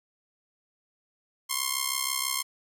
5% pulse ring-modulated tone, 1063 Hz, C6, 27 cents sharp, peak -12 dBFS, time 1.49-2.43 s, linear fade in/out 20 ms, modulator 33.1 Hz, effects none

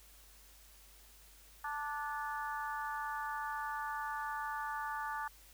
harmonic tone with a mistuned harmonic, 293.7 Hz, D4, in tune, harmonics 3 / 4 / 5 / 6, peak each -40 / -42 / -44 / -46 dBFS, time 1.64-5.28 s, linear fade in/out 5 ms, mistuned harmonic 6, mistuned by -28 cents, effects added 50 Hz sine -61 dBFS peak until 5.53 s + white hiss -61 dBFS RMS until 5.53 s

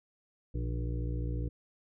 harmonic tone with a mistuned harmonic, 59.9 Hz, A#1, 48 cents sharp, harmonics 1 / 2 / 3 / 5 / 6 / 7 / 8, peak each -33 / -36 / -45 / -43 / -49 / -51 / -48 dBFS, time 0.54-1.49 s, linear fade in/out 10 ms, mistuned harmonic 3, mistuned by -53 cents, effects none

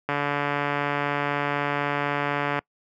click train, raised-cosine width 0.5 ms, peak -10 dBFS, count 361, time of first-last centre 0.09-2.59 s, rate 144 Hz, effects noise-tail reverb RT60 0.1 s tail -25 dB re dry + high-pass 100 Hz 12 dB/octave

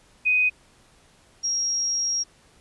sine tone pair in turn, 2500 / 5612 Hz, D#7 / F8, +8 / +8 cents, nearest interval octave + major second, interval 1400 cents, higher second, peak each -17 / -22 dBFS, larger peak first, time 0.25-0.5 / 1.43-2.24 s, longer second, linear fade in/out 20 ms, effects pink hiss -57 dBFS RMS until 2.6 s + resampled to 24000 Hz

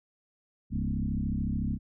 sine tone with frequency modulation, 138.59 Hz, C#3, in tune, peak -27 dBFS, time 0.7-1.79 s, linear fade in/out 50 ms, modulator 33.7 Hz, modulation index 3.3, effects none

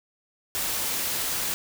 white noise, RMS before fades -28 dBFS, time 0.55-1.54 s, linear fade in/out 0 ms, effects none

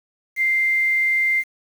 sine tone with quantisation, 2093 Hz, C7, in tune, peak -16 dBFS, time 0.36-1.44 s, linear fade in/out 50 ms, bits 7, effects none

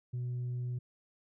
sine tone with tanh clipping, 123.47 Hz, B2, in tune, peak -34 dBFS, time 0.13-0.79 s, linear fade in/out 10 ms, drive 1 dB, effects none

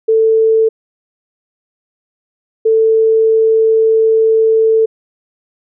sine tone pair in turn, 444.3 / 444.3 Hz, A4 / A4, +17 / +17 cents, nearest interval unison, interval 0 cents, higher neither, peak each -7 dBFS, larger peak neither, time 0.08-0.69 / 2.65-4.86 s, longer second, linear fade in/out 10 ms, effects none

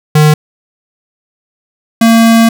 square tone pair in turn, 152.1 / 227.9 Hz, D#3 / A#3, -39 / -39 cents, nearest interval perfect fifth, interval 700 cents, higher second, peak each -4 dBFS, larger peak neither, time 0.15-0.34 / 2.01-2.49 s, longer second, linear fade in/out 5 ms, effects none

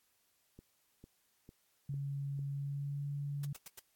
click train, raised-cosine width 3 ms, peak -40 dBFS, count 5, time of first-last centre 0.59-2.392 s, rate 2.22 Hz
sine tone with pitch glide, 140 to 142.78 Hz, C#3 to D3, +18 to -48 cents, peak -36 dBFS, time 1.89-3.53 s, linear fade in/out 5 ms, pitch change +34 cents, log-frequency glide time 2.49-3.07 s
white noise bursts, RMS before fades -48 dBFS, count 4, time 3.43-3.795 s, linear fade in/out 5 ms, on 23 ms, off 91 ms
effects white hiss -75 dBFS RMS until 3.95 s + AAC 64 kbps

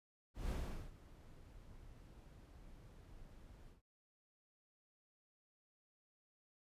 brown noise with ADSR envelope, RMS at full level -39 dBFS, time 0.34-3.82 s, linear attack 150 ms, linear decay 420 ms, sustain -19 dB, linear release 130 ms, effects resampled to 32000 Hz

